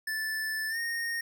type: tone with pitch glide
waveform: square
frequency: 1754 to 1851.9 Hz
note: A6 to A#6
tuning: -6 to -12 cents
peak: -31 dBFS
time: 0.07-1.21 s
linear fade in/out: 5 ms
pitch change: +94 cents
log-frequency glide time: 0.69-0.78 s
effects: none